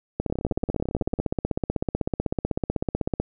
two click trains, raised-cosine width 2 ms, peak -10 / -18 dBFS, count 49 / 17, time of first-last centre 0.2-3.2 / 0.3-1.189 s, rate 16 / 18 Hz, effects none

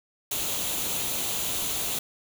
white noise with comb filter, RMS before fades -29 dBFS, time 0.31-1.99 s, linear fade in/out 5 ms, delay 0.29 ms, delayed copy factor +0.5, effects none

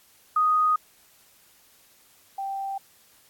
sine tone pair in turn, 1244.5 / 783.5 Hz, D#6 / G5, 0 / -1 cents, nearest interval minor sixth, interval 801 cents, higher first, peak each -18 / -28 dBFS, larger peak first, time 0.36-0.76 / 2.38-2.78 s, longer neither, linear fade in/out 5 ms, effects white hiss -58 dBFS RMS until 3.29 s + AAC 64 kbps

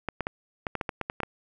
clicks, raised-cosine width 0.5 ms, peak -14 dBFS, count 11, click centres 0.087 / 0.207 / 0.269 / 0.668 / 0.753 / 0.812 / 0.892 / 1.013 / 1.099 / 1.203 / 1.233 s, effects none

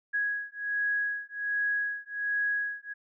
sine beating tone pair, 1661.2 / 1662.5 Hz, G#6 / G#6, 0 / +1 cents, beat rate 1.3 Hz, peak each -31 dBFS, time 0.13-2.94 s, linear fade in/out 20 ms, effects none

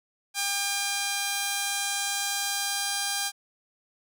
5% pulse tone pair together, 801.4 / 1202 Hz, G5 / D6, +38 / +40 cents, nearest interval perfect fifth, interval 702 cents, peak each -15 / -26 dBFS, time 0.34-3.32 s, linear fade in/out 50 ms, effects none

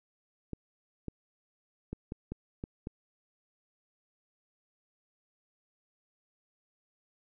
clicks, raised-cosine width 3 ms, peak -24 dBFS, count 7, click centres 0.533 / 1.083 / 1.93 / 2.121 / 2.32 / 2.639 / 2.871 s, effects none

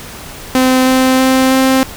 sawtooth tone with pitch steps, 257.9 / 259.7 / 261.5 / 263.3 Hz, C4 / C4 / C4 / C4, -25 / -13 / -1 / +11 cents, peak -4 dBFS, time 0.55-1.83 s, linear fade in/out 0 ms, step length 320 ms, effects pink hiss -30 dBFS RMS until 1.96 s

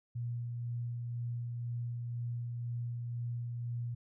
sine tone with tremolo, 119.4 Hz, A#2, 42 cents sharp, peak -34 dBFS, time 0.15-3.95 s, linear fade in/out 10 ms, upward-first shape sine, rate 2 Hz, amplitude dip 25%, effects none

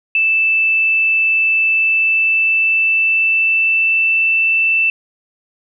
sine tone with pitch glide, 2641 to 2659 Hz, E7 to E7, +3 to +14 cents, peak -11 dBFS, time 0.15-4.9 s, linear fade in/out 2 ms, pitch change +11 cents, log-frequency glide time 1.72-4.21 s, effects none

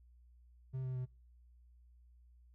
triangle tone with pitch steps, 130.81 / 128.86 / 126.94 Hz, C3 / C3 / B2, 0 / -26 / +48 cents, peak -35 dBFS, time 0.73-1.06 s, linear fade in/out 20 ms, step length 110 ms, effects noise-tail reverb RT60 0.3 s tail -23 dB re dry + added 60 Hz sine -60 dBFS peak until 2.54 s

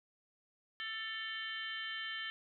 harmonic tone with a mistuned harmonic, 442.8 Hz, A4, 11 cents sharp, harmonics 3 / 4 / 5 / 6 / 7 / 8 / 9, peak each -50 / -42 / -49 / -55 / -43 / -55 / -55 dBFS, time 0.8-2.3 s, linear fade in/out 0 ms, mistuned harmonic 6, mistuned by +84 cents, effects none

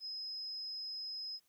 sine tone, 5090 Hz, D#8, 39 cents sharp, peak -40 dBFS, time 0-1.4 s, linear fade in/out 50 ms, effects white hiss -75 dBFS RMS until 1.48 s

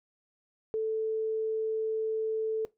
sine tone, 440 Hz, A4, in tune, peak -27 dBFS, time 0.74-2.65 s, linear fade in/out 0 ms, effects noise-tail reverb RT60 0.2 s tail -20 dB re dry

